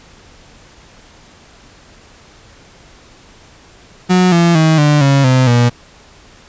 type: tone with pitch steps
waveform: 35% pulse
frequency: 182.5 / 170.28 / 158.88 / 148.24 / 138.31 / 129.05 / 120.41 Hz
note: F#3 / F3 / D#3 / D3 / C#3 / C3 / B2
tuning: -24 / -44 / +37 / +17 / -4 / -23 / -43 cents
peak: -6 dBFS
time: 4.09-5.7 s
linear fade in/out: 20 ms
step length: 230 ms
effects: pink hiss -43 dBFS RMS until 6.48 s + resampled to 16000 Hz